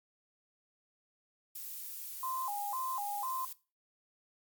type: noise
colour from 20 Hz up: violet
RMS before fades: -43 dBFS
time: 1.55-3.53 s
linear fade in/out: 5 ms
type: tone with vibrato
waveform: sine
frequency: 920 Hz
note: A#5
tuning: 23 cents flat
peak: -35 dBFS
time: 2.23-3.45 s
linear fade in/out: 2 ms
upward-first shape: square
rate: 2 Hz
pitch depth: 210 cents each way
effects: noise-tail reverb RT60 0.3 s tail -18 dB re dry + Opus 48 kbps